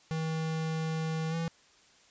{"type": "tone with pitch glide", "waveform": "square", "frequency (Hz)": [159.9, 165.54], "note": ["D#3", "E3"], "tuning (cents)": [48, 8], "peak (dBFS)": -31, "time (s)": [0.11, 1.48], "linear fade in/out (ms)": 0, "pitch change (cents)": 60, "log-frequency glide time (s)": [1.3, 1.35], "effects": ["white hiss -61 dBFS RMS until 2.1 s", "resampled to 16000 Hz"]}